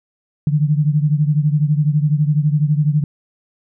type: beating tone pair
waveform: sine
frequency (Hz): 146.83 / 158.83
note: D3 / D#3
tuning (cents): 0 / +36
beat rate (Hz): 12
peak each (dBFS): -14 / -18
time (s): 0.47-3.04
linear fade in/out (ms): 2
effects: none

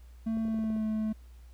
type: tone with pitch glide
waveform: triangle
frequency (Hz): 223.3 to 217.1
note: A3 to A3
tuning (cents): +26 to -23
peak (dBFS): -26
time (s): 0.26-1.13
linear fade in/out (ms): 10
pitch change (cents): -49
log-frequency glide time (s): 0.41-0.84
type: clicks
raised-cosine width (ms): 2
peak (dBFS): -33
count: 8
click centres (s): 0.372 / 0.453 / 0.483 / 0.544 / 0.59 / 0.641 / 0.703 / 0.764
effects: added 60 Hz sine -48 dBFS peak until 1.53 s + pink hiss -66 dBFS RMS until 1.53 s

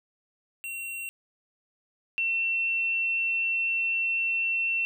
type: tone pair in turn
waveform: square / sine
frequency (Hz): 2735 / 2702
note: F7 / E7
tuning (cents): -37 / +42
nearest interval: unison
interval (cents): 21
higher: first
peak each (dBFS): -34 / -24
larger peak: second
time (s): 0.64-1.09 / 2.18-4.85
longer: second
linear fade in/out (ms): 0
effects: none

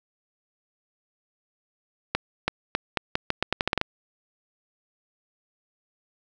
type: accelerating click train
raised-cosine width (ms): 0.3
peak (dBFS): -6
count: 13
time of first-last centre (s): 2.15-3.814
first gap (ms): 330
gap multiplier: 0.82
effects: none

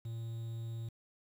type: tone with quantisation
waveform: triangle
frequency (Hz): 114.5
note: A#2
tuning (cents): -31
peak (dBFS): -36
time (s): 0.05-0.89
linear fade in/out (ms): 5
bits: 10
effects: none

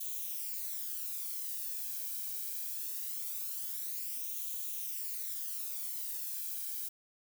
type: noise with flanger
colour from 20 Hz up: violet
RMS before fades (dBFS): -39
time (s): 0-6.89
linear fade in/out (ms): 10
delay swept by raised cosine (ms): 0.29 to 1.29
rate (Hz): 0.22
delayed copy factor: +0.6
effects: none

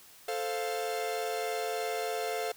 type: chord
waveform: 45% pulse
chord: F major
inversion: first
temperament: equal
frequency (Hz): 440 / 523.3 / 698.5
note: A4 / C5 / F5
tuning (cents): 0 / 0 / 0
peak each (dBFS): -35 / -38 / -35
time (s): 0.28-2.52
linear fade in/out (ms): 5
effects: white hiss -55 dBFS RMS until 2.56 s

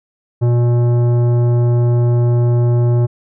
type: tone with tanh clipping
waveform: triangle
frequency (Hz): 120.2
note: B2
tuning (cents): -46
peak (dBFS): -12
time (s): 0.41-3.07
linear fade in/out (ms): 20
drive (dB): 17
effects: none

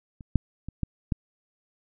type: clicks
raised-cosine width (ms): 5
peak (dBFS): -30 / -7 / -23 / -14 / -12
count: 5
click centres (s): 0.208 / 0.357 / 0.686 / 0.833 / 1.122
effects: none

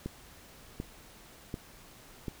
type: click train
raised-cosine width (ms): 3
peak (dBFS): -22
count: 4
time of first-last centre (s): 0.06-2.282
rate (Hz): 1.35
effects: pink hiss -54 dBFS RMS until 2.4 s

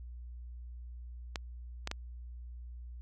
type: clicks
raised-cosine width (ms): 0.2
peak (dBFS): -18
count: 3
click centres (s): 1.358 / 1.874 / 1.914
effects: added 60 Hz sine -43 dBFS peak until 3.01 s

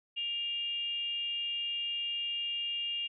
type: tone with frequency modulation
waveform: sine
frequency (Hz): 2813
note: F7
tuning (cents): +12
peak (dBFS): -32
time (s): 0.16-3.08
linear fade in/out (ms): 20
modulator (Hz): 452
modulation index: 0.36
effects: none

